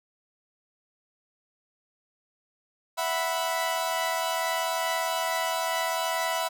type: chord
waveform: sawtooth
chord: E suspended second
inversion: none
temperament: equal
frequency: 659.3 / 740 / 987.8 Hz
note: E5 / F#5 / B5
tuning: 0 / 0 / 0 cents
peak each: -26 / -29 / -26 dBFS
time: 2.97-6.49 s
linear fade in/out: 20 ms
effects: none